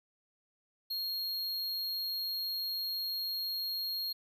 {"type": "tone", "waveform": "square", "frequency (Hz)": 4262, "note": "C8", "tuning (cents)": 31, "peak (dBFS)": -34, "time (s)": [0.9, 4.13], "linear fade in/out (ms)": 10, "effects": []}